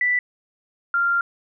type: tone pair in turn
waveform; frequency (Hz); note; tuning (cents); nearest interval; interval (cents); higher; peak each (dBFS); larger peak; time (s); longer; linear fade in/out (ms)
sine; 1975.5 / 1390; B6 / F6; 0 / -9; tritone; 609; first; -17; neither; 0.01-0.19 / 0.94-1.21; second; 2
effects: none